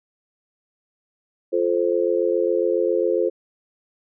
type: chord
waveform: sine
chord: F major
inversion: none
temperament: just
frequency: 349.2 / 436.5 / 523.8 Hz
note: F4 / A4 / C5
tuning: 0 / -14 / +2 cents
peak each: -22 dBFS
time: 1.52-3.3 s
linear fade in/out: 20 ms
effects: none